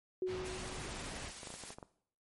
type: tone with exponential decay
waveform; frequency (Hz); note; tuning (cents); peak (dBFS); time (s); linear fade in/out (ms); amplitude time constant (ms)
sine; 370; F#4; 0; -31; 0.22-1.37; 2; 250
type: low-pass noise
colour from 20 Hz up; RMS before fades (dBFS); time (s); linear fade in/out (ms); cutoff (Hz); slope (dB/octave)
pink; -45; 0.26-1.32; 50; 4200; 12
type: noise with tremolo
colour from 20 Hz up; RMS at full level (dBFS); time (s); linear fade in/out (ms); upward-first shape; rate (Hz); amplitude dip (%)
white; -47; 0.44-1.75; 20; sine; 13; 25
type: clicks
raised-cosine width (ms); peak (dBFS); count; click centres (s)
1; -33; 8; 1.432 / 1.472 / 1.504 / 1.54 / 1.637 / 1.705 / 1.785 / 1.828
effects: noise-tail reverb RT60 0.6 s tail -17 dB re dry + MP3 48 kbps